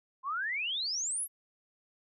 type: exponential sweep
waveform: sine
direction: up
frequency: 1019 to 11840 Hz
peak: -31 dBFS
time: 0.23-1.28 s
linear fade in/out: 50 ms
effects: none